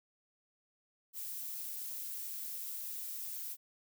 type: noise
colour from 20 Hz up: violet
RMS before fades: -42 dBFS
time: 1.13-3.57 s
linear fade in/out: 50 ms
effects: none